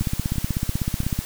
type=two click trains; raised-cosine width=5 ms; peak=-19 / -10 dBFS; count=4 / 20; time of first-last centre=0.02-1.034 / 0.01-1.19 s; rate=2.96 / 16.1 Hz; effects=white hiss -36 dBFS RMS until 1.25 s